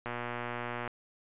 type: click train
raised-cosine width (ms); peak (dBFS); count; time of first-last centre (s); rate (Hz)
0.5; -21; 99; 0.06-0.877; 120
effects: resampled to 8000 Hz